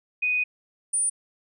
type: tone pair in turn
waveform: sine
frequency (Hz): 2489 / 9300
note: D#7 / D9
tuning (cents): 0 / -18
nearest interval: octave + major seventh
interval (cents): 2282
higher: second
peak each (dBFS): -21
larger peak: neither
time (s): 0.22-0.44 / 0.93-1.1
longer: first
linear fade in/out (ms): 10
effects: none